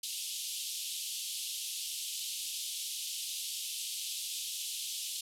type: band-pass noise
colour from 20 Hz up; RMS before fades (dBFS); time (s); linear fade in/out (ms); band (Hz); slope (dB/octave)
pink; -39; 0.03-5.21; 5; 2900 to 13000; 48
effects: none